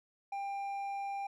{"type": "tone with hard clipping", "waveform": "sine", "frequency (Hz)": 795, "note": "G5", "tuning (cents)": 24, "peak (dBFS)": -37, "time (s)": [0.32, 1.27], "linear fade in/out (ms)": 5, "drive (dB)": 5, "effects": []}